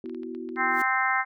sine chord, B suspended fourth, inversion none, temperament equal with one note detuned, 246.9 / 329.6 / 373.2 Hz, B3 / E4 / F#4, 0 / 0 / +15 cents, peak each -37 dBFS, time 0.04-0.82 s, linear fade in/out 2 ms
clicks, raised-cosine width 0.3 ms, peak -35 dBFS, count 7, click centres 0.059 / 0.096 / 0.147 / 0.233 / 0.349 / 0.49 / 0.56 s
harmonic tone, 260.9 Hz, C4, 5 cents flat, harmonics 3 / 4 / 5 / 6 / 7 / 8, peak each -29 / -29 / -29 / -29 / -29 / -29 dBFS, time 0.56-1.25 s, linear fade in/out 50 ms
white noise with exponential growth, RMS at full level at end -42 dBFS, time 0.65-0.82 s, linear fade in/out 5 ms, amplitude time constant 36 ms
effects none

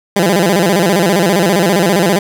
15% pulse tone with vibrato, 185 Hz, F#3, in tune, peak -3 dBFS, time 0.16-2.19 s, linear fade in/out 5 ms, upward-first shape square, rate 15 Hz, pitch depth 150 cents each way, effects none

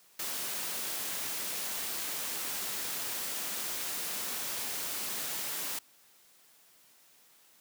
white noise, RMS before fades -36 dBFS, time 0.19-5.79 s, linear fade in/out 5 ms, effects white hiss -62 dBFS RMS until 7.6 s + high-pass 150 Hz 12 dB/octave

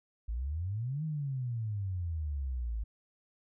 sine exponential two-way sweep, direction up then down, 52.9 to 159.9 to 52.9 Hz, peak -32 dBFS, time 0.28-2.84 s, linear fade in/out 10 ms, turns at 1.04 s, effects none

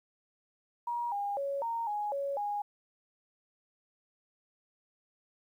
sine tone with pitch steps, 952 / 810 / 557 / 924 / 832 / 558 / 823 Hz, A#5 / G#5 / C#5 / A#5 / G#5 / C#5 / G#5, +36 / -43 / +8 / -16 / +3 / +11 / -16 cents, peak -31 dBFS, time 0.87-2.62 s, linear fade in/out 5 ms, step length 250 ms, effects 11-bit

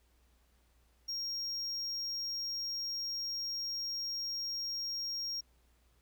triangle tone, 5580 Hz, F8, 2 cents flat, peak -34 dBFS, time 1.08-5.41 s, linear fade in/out 10 ms, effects added 60 Hz sine -67 dBFS peak until 6.01 s + pink hiss -73 dBFS RMS until 6.01 s

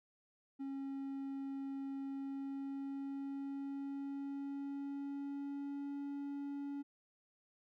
triangle tone with pitch glide, 273.1 to 282.4 Hz, C#4 to C#4, -26 to +32 cents, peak -38 dBFS, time 0.59-6.83 s, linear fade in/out 20 ms, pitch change +58 cents, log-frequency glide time 2.04-5.95 s, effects none

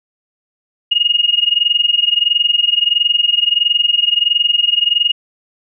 sine tone with amplitude modulation, 2862 Hz, F7, 42 cents sharp, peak -7 dBFS, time 0.91-5.12 s, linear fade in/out 10 ms, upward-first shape sine, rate 21.5 Hz, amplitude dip 90%, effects none

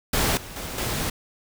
pink noise with level steps, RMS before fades -22 / -39 / -33 / -27 dBFS, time 0.13-1.1 s, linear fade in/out 5 ms, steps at 0.37 / 0.56 / 0.78 s, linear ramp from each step 2 ms, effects none

